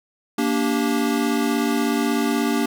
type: chord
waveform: square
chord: G minor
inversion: first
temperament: equal with one note detuned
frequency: 233.1 / 289.5 / 392 Hz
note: Bb3 / D4 / G4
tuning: 0 / -25 / 0 cents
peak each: -23 / -23 / -27 dBFS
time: 0.38-2.66 s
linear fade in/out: 5 ms
effects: none